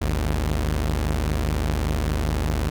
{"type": "tone pair together", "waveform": "sawtooth", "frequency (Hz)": [52.41, 76.1], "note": ["G#1", "D#2"], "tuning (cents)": [16, -38], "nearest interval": "tritone", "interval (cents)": 646, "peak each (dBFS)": -20, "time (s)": [0.01, 2.7], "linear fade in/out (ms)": 10, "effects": []}